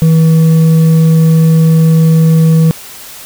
sine tone with hard clipping, 161.4 Hz, E3, 36 cents flat, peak -5 dBFS, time 0.02-2.71 s, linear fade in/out 0 ms, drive 4 dB, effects white hiss -30 dBFS RMS until 3.25 s

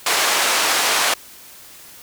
pink band-pass noise, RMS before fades -18 dBFS, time 0.06-1.14 s, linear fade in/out 5 ms, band 730 to 10000 Hz, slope 12 dB/octave, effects white hiss -42 dBFS RMS until 2.02 s

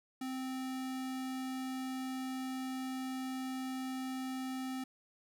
square tone, 260.4 Hz, C4, 8 cents flat, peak -38 dBFS, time 0.21-4.84 s, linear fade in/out 5 ms, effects none

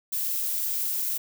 violet noise, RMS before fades -28 dBFS, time 0.12-1.18 s, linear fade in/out 10 ms, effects none

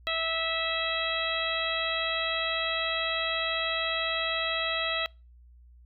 harmonic tone with a mistuned harmonic, 654 Hz, E5, 14 cents flat, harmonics 1 / 2 / 3 / 4 / 5 / 6, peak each -34 / -34 / -34 / -34 / -34 / -34 dBFS, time 0.07-5.06 s, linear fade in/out 0 ms, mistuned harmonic 6, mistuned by -18 cents, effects noise-tail reverb RT60 0.3 s tail -25 dB re dry + added 60 Hz sine -51 dBFS peak until 5.85 s

